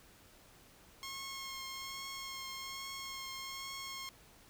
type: tone with vibrato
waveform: 10% pulse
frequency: 1079 Hz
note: C#6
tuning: 47 cents flat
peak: -34 dBFS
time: 1.03-4.09 s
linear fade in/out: 0 ms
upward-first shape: triangle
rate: 1.2 Hz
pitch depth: 18 cents each way
effects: pink hiss -61 dBFS RMS until 4.49 s